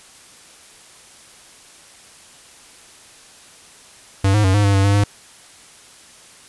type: tone with pitch steps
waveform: square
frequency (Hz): 97.4 / 105.5 / 94.6 / 103.2 / 99.8 / 97.5 / 100.4 / 102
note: G2 / G#2 / F#2 / G#2 / G2 / G2 / G2 / G#2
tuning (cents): -11 / +28 / +39 / -10 / +32 / -9 / +42 / -31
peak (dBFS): -13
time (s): 4.24-5.04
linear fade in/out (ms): 5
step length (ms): 100
effects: white hiss -45 dBFS RMS until 6.48 s + resampled to 24000 Hz